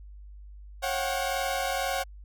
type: tone cluster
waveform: sawtooth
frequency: 546 / 721 / 763 Hz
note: C#5 / F#5 / G5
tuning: -26 / -45 / -47 cents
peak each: -28 dBFS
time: 0.82-2.04 s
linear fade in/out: 20 ms
effects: added 50 Hz sine -43 dBFS peak until 2.24 s